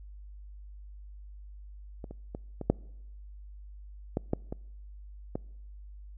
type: clicks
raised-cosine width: 2 ms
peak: -27 / -29 / -24 / -22 / -8 / -15 / -13 / -22 / -18 dBFS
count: 9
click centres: 2.042 / 2.11 / 2.349 / 2.613 / 2.7 / 4.171 / 4.334 / 4.525 / 5.355 s
effects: noise-tail reverb RT60 0.9 s tail -26 dB re dry + added 50 Hz sine -44 dBFS peak until 6.17 s

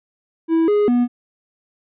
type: tone with pitch steps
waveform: triangle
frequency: 327.1 / 415 / 243.4 Hz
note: E4 / G#4 / B3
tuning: -13 / -1 / -25 cents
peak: -11 dBFS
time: 0.48-1.08 s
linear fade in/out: 50 ms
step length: 200 ms
effects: resampled to 8000 Hz

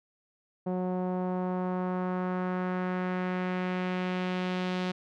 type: tone with low-pass filter sweep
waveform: sawtooth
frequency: 182.7 Hz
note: F#3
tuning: 22 cents flat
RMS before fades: -31 dBFS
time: 0.66-4.92 s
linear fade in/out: 10 ms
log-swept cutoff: 680 to 3800 Hz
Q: 1.4
effects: none

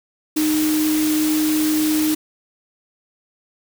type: tone in noise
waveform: sine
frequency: 308.2 Hz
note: D#4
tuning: 16 cents flat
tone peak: -16 dBFS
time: 0.36-2.15 s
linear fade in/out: 10 ms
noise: white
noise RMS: -26 dBFS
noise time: 0.36-2.15 s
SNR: +7 dB
effects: none

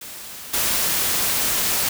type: noise with level steps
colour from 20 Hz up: white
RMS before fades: -36 / -21 dBFS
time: 0.01-1.89 s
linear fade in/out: 5 ms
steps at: 0.53 s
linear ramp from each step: 10 ms
effects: none

